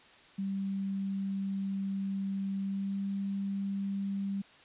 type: tone with pitch glide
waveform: sine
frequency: 195.2 to 197.24 Hz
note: G3 to G3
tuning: -7 to +11 cents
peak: -31 dBFS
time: 0.38-4.42 s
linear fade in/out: 10 ms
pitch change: +18 cents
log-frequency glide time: 2.59-3.04 s
effects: white hiss -57 dBFS RMS until 4.64 s + resampled to 8000 Hz